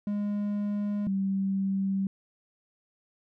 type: tone pair in turn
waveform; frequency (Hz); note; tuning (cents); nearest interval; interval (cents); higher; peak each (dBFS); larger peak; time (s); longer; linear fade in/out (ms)
triangle / sine; 205.6 / 194.06; G#3 / G3; -17 / -17; minor second; 100; first; -25; neither; 0.07-1.07 / 1.07-2.07; neither; 2
effects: none